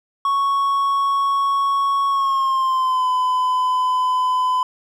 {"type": "tone with pitch glide", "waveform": "triangle", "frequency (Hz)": [1108.7, 1010.8], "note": ["C#6", "B5"], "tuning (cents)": [0, 40], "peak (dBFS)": -14, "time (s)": [0.25, 4.63], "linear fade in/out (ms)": 2, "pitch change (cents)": -160, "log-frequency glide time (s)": [2.09, 3.08], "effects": []}